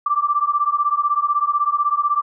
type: beating tone pair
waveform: sine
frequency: 1165 / 1181 Hz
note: D6 / D6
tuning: -14 / +9 cents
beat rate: 16 Hz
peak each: -19 dBFS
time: 0.06-2.22 s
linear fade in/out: 5 ms
effects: none